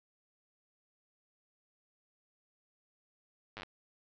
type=slowing click train; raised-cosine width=0.3 ms; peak=-27 dBFS; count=7; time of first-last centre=3.57-3.633 s; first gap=9 ms; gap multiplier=1.06; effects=resampled to 16000 Hz